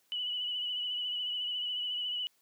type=tone with vibrato; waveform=sine; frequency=2960 Hz; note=F#7; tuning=in tune; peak=-32 dBFS; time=0.12-2.27 s; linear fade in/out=0 ms; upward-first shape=sine; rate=14 Hz; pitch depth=33 cents each way; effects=white hiss -71 dBFS RMS until 2.41 s + high-pass 150 Hz 12 dB/octave